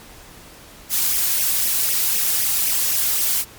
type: noise with flanger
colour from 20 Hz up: blue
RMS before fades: -19 dBFS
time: 0.89-3.45 s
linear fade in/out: 50 ms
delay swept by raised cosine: 0.34 to 2.84 ms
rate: 3.9 Hz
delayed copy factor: +0.7
effects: pink hiss -43 dBFS RMS until 3.58 s + MP3 96 kbps